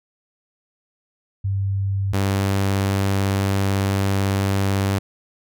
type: tone pair in turn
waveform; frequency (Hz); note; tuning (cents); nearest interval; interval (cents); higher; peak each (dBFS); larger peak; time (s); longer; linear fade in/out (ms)
sine / sawtooth; 98 / 98; G2 / G2; 0 / 0; unison; 0; neither; -19 / -14; second; 1.44-2.13 / 2.13-4.99; second; 10
effects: none